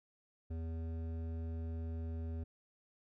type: tone with hard clipping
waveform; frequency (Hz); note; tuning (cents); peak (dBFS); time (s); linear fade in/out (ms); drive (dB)
triangle; 81.8; E2; -13; -40; 0.5-2.44; 10; 16
effects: none